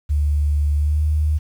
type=tone with pitch glide; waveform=sine; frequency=73.4 to 76.16 Hz; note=D2 to D#2; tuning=0 to -36 cents; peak=-15 dBFS; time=0.09-1.39 s; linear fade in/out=20 ms; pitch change=+64 cents; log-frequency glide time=0.76-1.01 s; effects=8-bit